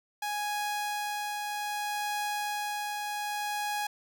sawtooth tone with tremolo, 830.6 Hz, G#5, in tune, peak -26 dBFS, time 0.22-3.87 s, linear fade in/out 5 ms, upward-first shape triangle, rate 0.63 Hz, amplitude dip 30%, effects none

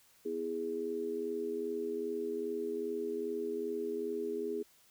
harmonic tone, 82.5 Hz, E2, 2 cents sharp, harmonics 3 / 4 / 5, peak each -43 / -41 / -35 dBFS, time 0.25-4.63 s, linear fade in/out 10 ms, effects white hiss -65 dBFS RMS until 4.9 s

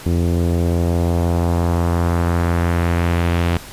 sawtooth tone with low-pass filter sweep, 85.7 Hz, F2, 32 cents flat, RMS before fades -17 dBFS, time 0.06-3.57 s, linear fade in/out 0 ms, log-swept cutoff 360 to 3200 Hz, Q 1.3, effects pink hiss -36 dBFS RMS until 3.72 s + resampled to 32000 Hz

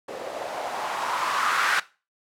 violet noise with low-pass filter sweep, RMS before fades -27 dBFS, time 0.08-1.8 s, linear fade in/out 5 ms, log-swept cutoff 510 to 1500 Hz, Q 3, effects noise-tail reverb RT60 0.3 s tail -18 dB re dry

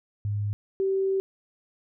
sine tone pair in turn, 103.1 / 385.8 Hz, G#2 / G4, -12 / -28 cents, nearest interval octave + major seventh, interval 2284 cents, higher second, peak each -25 / -22 dBFS, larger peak second, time 0.25-0.53 / 0.8-1.2 s, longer second, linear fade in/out 0 ms, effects none

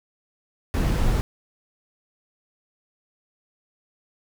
brown noise, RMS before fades -21 dBFS, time 0.74-1.21 s, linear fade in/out 0 ms, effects none

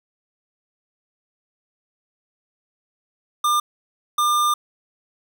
square tone bursts at uneven times, 1200 Hz, D6, 37 cents sharp, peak -17 dBFS, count 2, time 3.44-3.6 / 4.18-4.54 s, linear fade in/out 5 ms, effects none

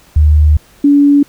sine tone pair in turn, 75.7 / 285.8 Hz, D#2 / D4, -47 / -47 cents, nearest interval octave + major seventh, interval 2300 cents, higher second, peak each -4 dBFS, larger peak neither, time 0.16-0.57 / 0.84-1.23 s, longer first, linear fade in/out 5 ms, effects pink hiss -45 dBFS RMS until 1.28 s

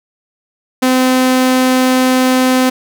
sawtooth tone, 256.8 Hz, C4, 32 cents flat, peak -5 dBFS, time 0.82-2.7 s, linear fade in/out 10 ms, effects none

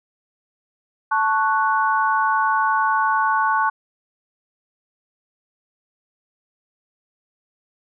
sine chord, F# minor, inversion first, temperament equal, 880 / 1108.7 / 1480 Hz, A5 / C#6 / F#6, 0 / 0 / 0 cents, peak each -20 / -20 / -22 dBFS, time 1.11-3.7 s, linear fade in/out 10 ms, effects none

